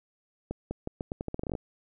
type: accelerating click train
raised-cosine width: 2 ms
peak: -19 dBFS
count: 15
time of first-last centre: 0.51-1.552 s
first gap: 200 ms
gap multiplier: 0.82
effects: none